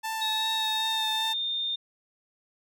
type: tone with vibrato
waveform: sawtooth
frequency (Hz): 880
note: A5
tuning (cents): 0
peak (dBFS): -26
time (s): 0.03-1.34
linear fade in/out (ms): 20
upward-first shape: sine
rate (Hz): 2.6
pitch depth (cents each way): 15
type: tone with pitch glide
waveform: sine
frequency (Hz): 3776 to 3631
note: A#7 to A#7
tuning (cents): +22 to -46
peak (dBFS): -27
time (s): 0.21-1.76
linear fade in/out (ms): 10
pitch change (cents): -68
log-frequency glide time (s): 0.54-1.13
effects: none